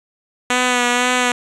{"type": "tone with vibrato", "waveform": "5% pulse", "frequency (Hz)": 246.9, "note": "B3", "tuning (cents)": 0, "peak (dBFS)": -3, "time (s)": [0.5, 1.32], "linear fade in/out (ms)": 2, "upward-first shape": "sine", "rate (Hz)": 2, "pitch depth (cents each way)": 27, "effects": ["resampled to 24000 Hz", "7-bit"]}